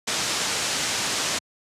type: low-pass noise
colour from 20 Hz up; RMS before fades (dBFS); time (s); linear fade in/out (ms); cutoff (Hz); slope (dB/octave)
white; -26; 0.07-1.39; 10; 7600; 24
effects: high-pass 100 Hz 12 dB/octave + resampled to 32000 Hz